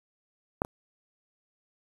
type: clicks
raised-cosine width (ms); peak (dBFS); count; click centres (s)
1; -11 / -25; 2; 0.619 / 0.649
effects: 7-bit